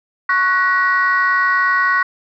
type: chord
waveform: sine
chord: F# major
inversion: second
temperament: equal with one note detuned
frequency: 1108.7 / 1480 / 1908.2 Hz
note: C#6 / F#6 / A#6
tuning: 0 / 0 / +40 cents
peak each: -16 dBFS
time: 0.29-2.03 s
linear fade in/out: 5 ms
effects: tanh soft clip ceiling -6 dBFS